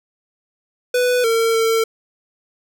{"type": "tone with pitch steps", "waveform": "square", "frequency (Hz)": [495.4, 455.2, 450.7], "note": ["B4", "A#4", "A4"], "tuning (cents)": [5, -41, 42], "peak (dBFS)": -15, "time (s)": [0.94, 1.84], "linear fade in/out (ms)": 5, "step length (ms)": 300, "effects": []}